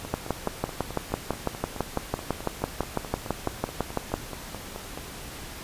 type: two click trains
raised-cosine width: 1 ms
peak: -10 / -21 dBFS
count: 25 / 24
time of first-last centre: 0.14-4.14 / 0.05-4.975 s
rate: 6 / 4.67 Hz
effects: pink hiss -40 dBFS RMS until 5.63 s + resampled to 32000 Hz